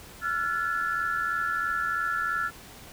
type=tone cluster; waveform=sine; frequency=1357 / 1440 / 1725 Hz; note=E6 / F#6 / A6; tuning=+50 / -47 / -35 cents; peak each=-28 / -32 / -31 dBFS; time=0.21-2.51 s; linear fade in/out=50 ms; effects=pink hiss -47 dBFS RMS until 2.92 s